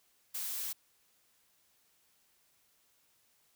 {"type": "noise", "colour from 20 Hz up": "blue", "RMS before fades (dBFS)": -38, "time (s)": [0.34, 0.73], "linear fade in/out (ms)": 10, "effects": ["white hiss -71 dBFS RMS until 3.55 s"]}